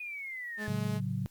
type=exponential sweep; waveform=sine; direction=down; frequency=2489 to 1727 Hz; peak=-37 dBFS; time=0-0.67 s; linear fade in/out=5 ms
type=tone; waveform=sawtooth; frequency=211.2 Hz; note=G#3; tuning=29 cents sharp; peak=-32 dBFS; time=0.57-1.01 s; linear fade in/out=50 ms
type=chord; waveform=sine; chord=F# minor; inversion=first; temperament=just; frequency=111 / 138.75 / 185 Hz; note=A2 / C#3 / F#3; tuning=+16 / +2 / 0 cents; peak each=-35 dBFS; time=0.68-1.26 s; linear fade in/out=0 ms
effects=white hiss -66 dBFS RMS until 1.3 s + Opus 32 kbps